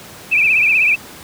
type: tone with vibrato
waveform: sine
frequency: 2489 Hz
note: D#7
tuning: in tune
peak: -10 dBFS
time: 0.31-0.96 s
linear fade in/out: 20 ms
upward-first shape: triangle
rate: 16 Hz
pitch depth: 130 cents each way
effects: pink hiss -36 dBFS RMS until 1.23 s + high-pass 100 Hz 12 dB/octave